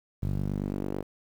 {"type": "tone with band-pass filter sweep", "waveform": "sawtooth", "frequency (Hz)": 49, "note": "G1", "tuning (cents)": 0, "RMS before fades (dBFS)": -31, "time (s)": [0.22, 1.03], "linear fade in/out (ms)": 10, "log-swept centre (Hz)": [120, 400], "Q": 1.4, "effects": ["9-bit"]}